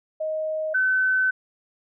sine tone pair in turn, 626 / 1520.2 Hz, D#5 / F#6, +10 / +46 cents, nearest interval octave + minor third, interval 1536 cents, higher second, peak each -24 / -18 dBFS, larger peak second, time 0.2-0.74 / 0.74-1.31 s, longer second, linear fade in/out 10 ms, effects none

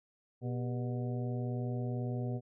harmonic tone with a mistuned harmonic, 122.3 Hz, B2, 16 cents flat, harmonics 1 / 2 / 3 / 4 / 5 / 6, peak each -34 / -40 / -44 / -46 / -48 / -50 dBFS, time 0.41-2.41 s, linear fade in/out 50 ms, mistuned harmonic 3, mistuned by +110 cents, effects none

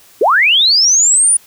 sine linear sweep, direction up, 349.2 to 9740 Hz, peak -7 dBFS, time 0.21-1.37 s, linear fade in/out 5 ms, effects white hiss -45 dBFS RMS until 1.46 s

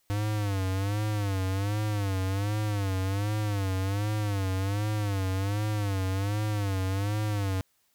square tone with vibrato, 100.3 Hz, G2, 40 cents sharp, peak -27 dBFS, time 0.1-7.61 s, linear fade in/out 0 ms, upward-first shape sine, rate 1.3 Hz, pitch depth 110 cents each way, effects white hiss -70 dBFS RMS until 7.94 s

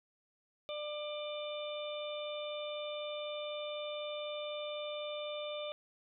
harmonic tone, 596 Hz, D5, 25 cents sharp, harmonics 1 / 2 / 4 / 5 / 6, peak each -39 / -49 / -50 / -50 / -46 dBFS, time 0.69-5.72 s, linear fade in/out 0 ms, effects none

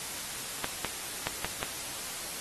clicks, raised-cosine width 0.3 ms, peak -13 dBFS, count 5, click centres 0.644 / 0.847 / 1.27 / 1.446 / 1.629 s, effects white hiss -38 dBFS RMS until 2.4 s + AAC 32 kbps

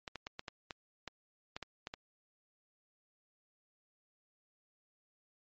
clicks, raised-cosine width 0.2 ms, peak -23 dBFS, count 11, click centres 0.078 / 0.157 / 0.269 / 0.394 / 0.482 / 0.708 / 1.077 / 1.565 / 1.627 / 1.871 / 1.939 s, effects low-pass 5000 Hz 12 dB/octave + MP3 32 kbps

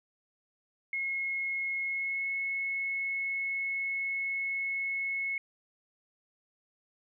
sine tone with pitch glide, 2167 to 2188 Hz, C#7 to C#7, -40 to -23 cents, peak -30 dBFS, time 0.93-5.38 s, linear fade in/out 2 ms, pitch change +17 cents, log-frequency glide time 1.83-2.29 s, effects none

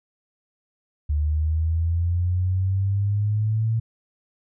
sine exponential sweep, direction up, 73.6 to 114 Hz, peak -19 dBFS, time 1.09-3.8 s, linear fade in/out 10 ms, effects none

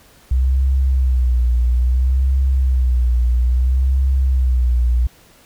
sine tone with vibrato, 63.2 Hz, B1, 41 cents sharp, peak -12 dBFS, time 0.31-5.07 s, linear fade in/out 5 ms, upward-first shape sine, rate 0.6 Hz, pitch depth 86 cents each way, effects pink hiss -49 dBFS RMS until 5.45 s

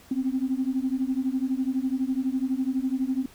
sine beating tone pair, 255.8 / 267.8 Hz, C4 / C4, -39 / +40 cents, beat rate 12 Hz, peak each -26 / -26 dBFS, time 0.11-3.26 s, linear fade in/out 5 ms, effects tanh soft clip ceiling -16 dBFS + pink hiss -53 dBFS RMS until 3.34 s

